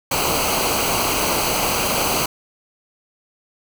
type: noise with comb filter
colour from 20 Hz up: pink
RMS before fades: -20 dBFS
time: 0.11-2.26 s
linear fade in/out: 5 ms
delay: 0.56 ms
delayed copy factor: -0.7
effects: none